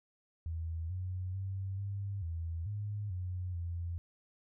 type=tone with pitch steps; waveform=sine; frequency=82 / 91.9 / 96.3 / 99.5 / 83 / 103.6 / 90.8 / 85.8 Hz; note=E2 / F#2 / G2 / G2 / E2 / G#2 / F#2 / F2; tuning=-9 / -11 / -30 / +26 / +12 / -4 / -32 / -30 cents; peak=-35 dBFS; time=0.46-3.98 s; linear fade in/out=0 ms; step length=440 ms; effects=none